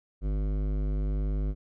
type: tone with hard clipping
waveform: sine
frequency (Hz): 50.6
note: G#1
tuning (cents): -44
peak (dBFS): -28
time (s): 0.21-1.55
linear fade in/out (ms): 50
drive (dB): 15
effects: none